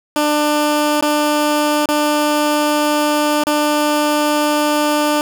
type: tone with dropouts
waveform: 15% pulse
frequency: 297.9 Hz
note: D4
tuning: 25 cents sharp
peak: -7 dBFS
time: 0.16-5.21 s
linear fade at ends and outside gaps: 1 ms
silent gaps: 1.01-1.024 / 1.858-1.888 / 3.437-3.469 s
effects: none